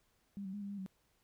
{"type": "tone with pitch steps", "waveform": "sine", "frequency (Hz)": [199.7, 190, 205.6, 199.9, 201.7, 189.6], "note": ["G3", "F#3", "G#3", "G3", "G3", "F#3"], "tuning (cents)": [32, 46, -17, 34, 50, 43], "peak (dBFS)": -40, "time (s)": [0.37, 0.862], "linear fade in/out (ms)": 0, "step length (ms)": 82, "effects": ["pink hiss -75 dBFS RMS until 1.23 s"]}